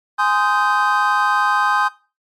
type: chord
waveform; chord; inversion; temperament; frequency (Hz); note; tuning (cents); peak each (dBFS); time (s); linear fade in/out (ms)
triangle; Ab major seventh; none; just; 830.6 / 1038.3 / 1245.9 / 1557.4; Ab5 / C6 / Eb6 / G6; 0 / -14 / +2 / -12; -18; 0.18-1.89; 20
effects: noise-tail reverb RT60 0.3 s tail -18 dB re dry + MP3 64 kbps